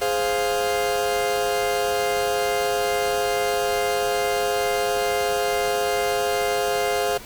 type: chord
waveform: 40% pulse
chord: F minor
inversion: first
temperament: equal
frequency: 415.3 / 523.3 / 698.5 Hz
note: Ab4 / C5 / F5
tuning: 0 / 0 / 0 cents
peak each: -24 / -25 / -24 dBFS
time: 0.01-7.18 s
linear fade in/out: 10 ms
effects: pink hiss -40 dBFS RMS until 7.25 s